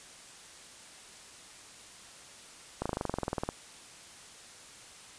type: slowing click train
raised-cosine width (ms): 1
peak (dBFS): -17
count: 16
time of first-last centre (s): 2.82-3.49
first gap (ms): 36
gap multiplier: 1.03
effects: white hiss -51 dBFS RMS until 5.18 s + resampled to 22050 Hz